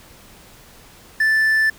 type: tone with quantisation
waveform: triangle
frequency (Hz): 1760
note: A6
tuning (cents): 0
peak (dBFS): -12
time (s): 1.2-1.7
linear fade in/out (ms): 5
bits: 7
effects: pink hiss -46 dBFS RMS until 1.78 s